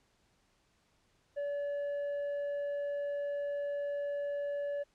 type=tone with tanh clipping; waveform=sine; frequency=573 Hz; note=D5; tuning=43 cents flat; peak=-34 dBFS; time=1.36-4.84 s; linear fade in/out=20 ms; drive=4 dB; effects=pink hiss -72 dBFS RMS until 4.94 s + low-pass 8000 Hz 12 dB/octave